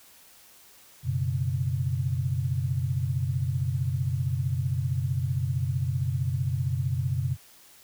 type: chord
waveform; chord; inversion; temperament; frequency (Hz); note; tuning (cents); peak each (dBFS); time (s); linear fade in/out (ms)
sine; F# suspended fourth; none; just; 92.5 / 123.33 / 138.75; F#2 / B2 / C#3; 0 / -2 / +2; -30 / -28 / -29; 1.03-7.37; 50
effects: white hiss -54 dBFS RMS until 7.83 s